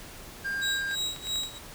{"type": "tone", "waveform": "triangle", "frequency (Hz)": 1600, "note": "G6", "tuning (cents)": 35, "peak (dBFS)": -27, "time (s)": [0.44, 0.96], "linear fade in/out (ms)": 20}
{"type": "tone with tremolo", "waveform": "35% pulse", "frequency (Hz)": 3839, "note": "B7", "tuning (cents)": -50, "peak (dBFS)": -25, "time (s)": [0.61, 1.59], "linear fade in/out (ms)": 20, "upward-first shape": "sine", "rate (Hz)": 3, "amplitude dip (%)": 90}
{"type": "clicks", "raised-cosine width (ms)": 0.2, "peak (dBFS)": -24, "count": 5, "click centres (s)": [0.913, 1.163, 1.27, 1.358, 1.435]}
{"effects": ["pink hiss -45 dBFS RMS until 1.74 s"]}